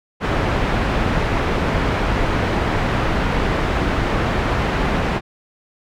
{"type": "low-pass noise", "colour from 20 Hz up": "pink", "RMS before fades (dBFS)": -19, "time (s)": [0.2, 5.21], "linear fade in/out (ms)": 50, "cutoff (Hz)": 2100, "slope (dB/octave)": 12, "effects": []}